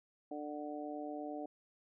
harmonic tone, 148.6 Hz, D3, 21 cents sharp, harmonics 2 / 3 / 4 / 5, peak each -43 / -49 / -46 / -46 dBFS, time 0.31-1.46 s, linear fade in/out 5 ms, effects none

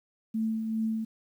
sine tone with tremolo, 221.6 Hz, A3, 13 cents sharp, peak -25 dBFS, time 0.34-1.05 s, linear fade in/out 10 ms, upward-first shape triangle, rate 2.5 Hz, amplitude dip 45%, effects 10-bit

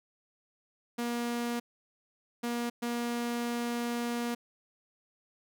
sawtooth tone bursts at uneven times, 238 Hz, A#3, 36 cents sharp, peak -27 dBFS, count 3, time 0.98-1.6 / 2.43-2.7 / 2.82-4.35 s, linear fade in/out 10 ms, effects none

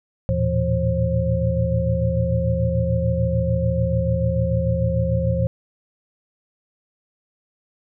sine tone cluster, 78.2 / 111.1 / 117.9 / 169.5 / 534 Hz, D#2 / A2 / A#2 / E3 / C5, +9 / +17 / +20 / +49 / +35 cents, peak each -24 dBFS, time 0.29-5.47 s, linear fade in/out 0 ms, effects none

